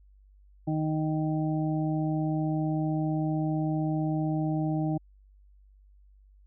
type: harmonic tone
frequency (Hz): 155.56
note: D#3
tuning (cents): 0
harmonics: 1 / 2 / 4 / 5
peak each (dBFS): -28 / -29 / -38 / -38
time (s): 0.67-4.98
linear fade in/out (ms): 10
effects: added 49 Hz sine -54 dBFS peak until 6.46 s